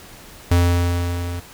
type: tone with level ramp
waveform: square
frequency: 87.31 Hz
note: F2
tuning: in tune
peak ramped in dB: -12 to -26 dBFS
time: 0.51-1.4 s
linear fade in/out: 5 ms
effects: pink hiss -42 dBFS RMS until 1.53 s